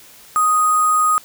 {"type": "tone with sample-and-hold", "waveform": "sine", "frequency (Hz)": 1244.5, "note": "D#6", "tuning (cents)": 0, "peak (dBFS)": -12, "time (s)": [0.36, 1.18], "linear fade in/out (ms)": 0, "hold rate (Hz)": 8820, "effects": ["white hiss -44 dBFS RMS until 1.24 s"]}